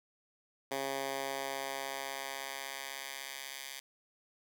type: tone with high-pass filter sweep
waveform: 10% pulse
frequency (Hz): 136.3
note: C#3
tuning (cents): -29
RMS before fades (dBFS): -40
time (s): 0.71-3.8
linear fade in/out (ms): 5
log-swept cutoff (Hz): 380 to 2500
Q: 0.71
effects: none